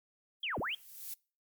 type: noise with exponential growth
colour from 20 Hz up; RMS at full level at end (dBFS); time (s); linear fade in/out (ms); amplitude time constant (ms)
violet; -39; 0.4-1.14; 5; 160
type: linear two-way sweep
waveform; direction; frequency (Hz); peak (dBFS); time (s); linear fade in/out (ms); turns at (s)
sine; down then up; 3369 to 51.2 to 3369; -33; 0.43-0.75; 5; 0.59
effects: noise-tail reverb RT60 0.4 s tail -26 dB re dry + MP3 96 kbps

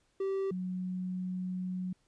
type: tone pair in turn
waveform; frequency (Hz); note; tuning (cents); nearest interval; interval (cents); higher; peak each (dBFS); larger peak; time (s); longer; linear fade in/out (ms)
triangle / sine; 387.9 / 183.55; G4 / F#3; -18 / -14; octave + minor second; 1296; first; -28 / -33; first; 0.2-0.51 / 0.51-1.93; second; 5
effects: pink hiss -73 dBFS RMS until 2.07 s + resampled to 22050 Hz

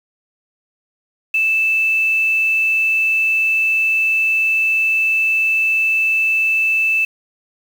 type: tone with quantisation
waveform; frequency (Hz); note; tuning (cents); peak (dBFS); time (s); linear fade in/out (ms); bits
sine; 2637; E7; 0; -13; 1.34-7.05; 5; 6
effects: none

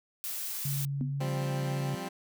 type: noise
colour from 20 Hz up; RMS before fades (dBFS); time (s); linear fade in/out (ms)
blue; -36; 0.24-0.85; 0
type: tone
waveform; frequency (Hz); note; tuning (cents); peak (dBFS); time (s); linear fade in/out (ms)
sine; 140; C#3; +18; -30; 0.65-1.95; 5
type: tone with exponential decay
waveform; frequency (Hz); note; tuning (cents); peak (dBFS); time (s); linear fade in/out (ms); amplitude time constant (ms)
sine; 250; B3; +21; -28; 1.01-1.19; 0; 38
type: chord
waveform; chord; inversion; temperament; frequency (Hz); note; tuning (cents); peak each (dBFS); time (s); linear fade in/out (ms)
15% pulse; F suspended second; none; equal with one note detuned; 174.61 / 197.7 / 261.6; F3 / G3 / C4; 0 / +15 / 0; -33; 1.2-2.09; 10
effects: none

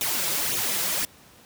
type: noise with flanger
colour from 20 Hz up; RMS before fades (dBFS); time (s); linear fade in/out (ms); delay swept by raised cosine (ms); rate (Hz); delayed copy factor
white; -26; 0.01-1.05; 0; 0.3 to 6; 1.9; +0.7
effects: pink hiss -52 dBFS RMS until 1.45 s + high-pass 80 Hz 12 dB/octave

